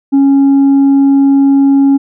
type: tone with tanh clipping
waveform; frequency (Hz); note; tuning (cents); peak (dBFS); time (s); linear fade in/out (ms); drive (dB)
sine; 275.9; C#4; -8; -5; 0.12-1.98; 20; 2
effects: none